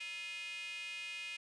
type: tone with high-pass filter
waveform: square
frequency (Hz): 191.2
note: G3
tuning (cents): -43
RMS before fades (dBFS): -44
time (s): 0-1.37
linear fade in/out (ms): 10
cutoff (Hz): 2500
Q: 6.7
effects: resampled to 22050 Hz